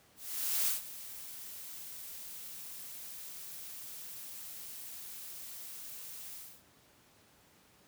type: noise with ADSR envelope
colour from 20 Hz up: blue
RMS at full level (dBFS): -30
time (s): 0.16-6.63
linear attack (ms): 510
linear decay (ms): 140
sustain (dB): -16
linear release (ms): 280
effects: pink hiss -64 dBFS RMS until 7.87 s + high-pass 80 Hz 12 dB/octave